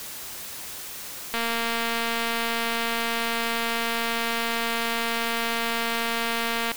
click train, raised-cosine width 0.3 ms, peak -11 dBFS, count 1243, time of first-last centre 1.34-6.717 s, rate 231 Hz, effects white hiss -37 dBFS RMS until 6.76 s

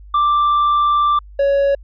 triangle tone pair in turn, 1177 / 558.2 Hz, D6 / C#5, +3 / +12 cents, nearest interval octave + minor second, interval 1291 cents, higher first, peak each -10 dBFS, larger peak neither, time 0.14-1.19 / 1.39-1.75 s, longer first, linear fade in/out 5 ms, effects added 50 Hz sine -36 dBFS peak until 1.83 s + resampled to 11025 Hz

